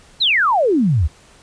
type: exponential sweep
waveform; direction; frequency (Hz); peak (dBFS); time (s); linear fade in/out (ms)
sine; down; 4324 to 67.5; -12; 0.2-1.08; 20
effects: pink hiss -48 dBFS RMS until 1.42 s + resampled to 22050 Hz